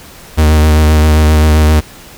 45% pulse tone with vibrato, 77 Hz, D#2, 17 cents flat, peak -5 dBFS, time 0.37-1.81 s, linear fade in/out 20 ms, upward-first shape sine, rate 7.6 Hz, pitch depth 25 cents each way, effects pink hiss -35 dBFS RMS until 2.17 s

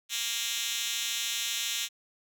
5% pulse tone with high-pass filter, 233.1 Hz, A#3, in tune, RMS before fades -32 dBFS, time 0.09-1.89 s, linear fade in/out 50 ms, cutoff 4000 Hz, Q 2.6, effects none

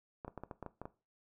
clicks, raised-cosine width 1 ms, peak -29 dBFS, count 9, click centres 0.248 / 0.28 / 0.377 / 0.436 / 0.512 / 0.627 / 0.663 / 0.816 / 0.855 s, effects noise-tail reverb RT60 0.3 s tail -17 dB re dry

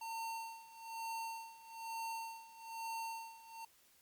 square tone with tremolo, 908 Hz, A#5, 46 cents flat, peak -40 dBFS, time 0.01-3.65 s, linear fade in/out 5 ms, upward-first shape sine, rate 1.1 Hz, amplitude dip 85%, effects white hiss -68 dBFS RMS until 4.01 s + MP3 96 kbps

